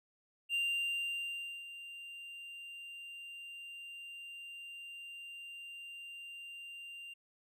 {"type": "tone with ADSR envelope", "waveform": "triangle", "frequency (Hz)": 2785, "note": "F7", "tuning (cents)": -5, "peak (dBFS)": -29, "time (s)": [0.49, 7.14], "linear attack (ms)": 51, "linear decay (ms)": 1100, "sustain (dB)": -15, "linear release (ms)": 10, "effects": []}